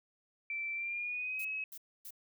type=tone with pitch glide; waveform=sine; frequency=2336 to 2562 Hz; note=D7 to E7; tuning=-10 to -50 cents; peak=-35 dBFS; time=0.5-1.64 s; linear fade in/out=2 ms; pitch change=+160 cents; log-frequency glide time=0.74-1.45 s
type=noise bursts; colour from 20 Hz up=violet; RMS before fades=-47 dBFS; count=3; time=1.39-2.107 s; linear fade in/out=5 ms; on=59 ms; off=270 ms
effects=none